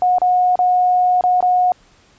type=tone with dropouts; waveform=sine; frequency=726 Hz; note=F#5; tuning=33 cents flat; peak=-11 dBFS; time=0.02-1.72 s; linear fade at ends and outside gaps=1 ms; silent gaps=0.184-0.217 / 0.556-0.59 / 1.21-1.238 / 1.406-1.426 s; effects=pink hiss -52 dBFS RMS until 2.18 s + resampled to 16000 Hz